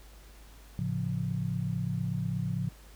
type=chord; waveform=sine; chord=A augmented; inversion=none; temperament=equal; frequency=110 / 138.59 / 174.61 Hz; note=A2 / C#3 / E#3; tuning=0 / 0 / 0 cents; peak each=-34 / -33 / -33 dBFS; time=0.79-2.69 s; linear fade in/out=0 ms; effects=added 51 Hz sine -50 dBFS peak until 2.95 s + pink hiss -57 dBFS RMS until 2.95 s